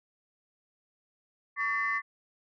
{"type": "tone cluster", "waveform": "sine", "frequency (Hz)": [1132, 1790, 2033], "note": ["C#6", "A6", "B6"], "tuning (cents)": [36, 29, 50], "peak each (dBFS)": -31, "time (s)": [1.56, 2.02], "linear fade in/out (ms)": 50, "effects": ["tanh soft clip ceiling -19 dBFS"]}